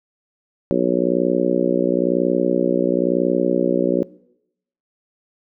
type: harmonic tone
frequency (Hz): 61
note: B1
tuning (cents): -21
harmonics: 3 / 4 / 5 / 6 / 7 / 8 / 9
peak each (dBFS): -24 / -23 / -22 / -21 / -25 / -26 / -23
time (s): 0.71-4.03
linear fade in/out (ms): 0
effects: noise-tail reverb RT60 0.8 s tail -21 dB re dry